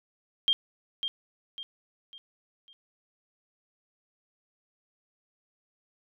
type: tone with echo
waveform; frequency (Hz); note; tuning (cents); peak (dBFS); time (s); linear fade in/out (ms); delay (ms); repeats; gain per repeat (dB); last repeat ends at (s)
sine; 3200; G7; +35; -20; 0.48-0.53; 0; 550; 4; -8; 2.73
effects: none